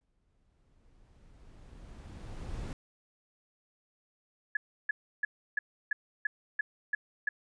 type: noise with exponential growth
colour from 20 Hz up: brown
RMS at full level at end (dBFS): -36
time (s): 0.01-2.73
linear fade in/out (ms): 1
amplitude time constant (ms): 590
type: tone bursts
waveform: sine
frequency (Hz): 1702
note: G#6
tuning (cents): +42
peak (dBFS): -26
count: 9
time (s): 4.55-7.29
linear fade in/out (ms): 5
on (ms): 20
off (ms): 320
effects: resampled to 22050 Hz